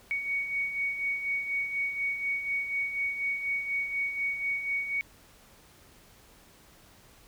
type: beating tone pair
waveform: sine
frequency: 2233 / 2237.1 Hz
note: C#7 / C#7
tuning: +12 / +15 cents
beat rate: 4.1 Hz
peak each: -37 / -29 dBFS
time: 0.11-5.01 s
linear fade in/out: 0 ms
effects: pink hiss -57 dBFS RMS until 7.27 s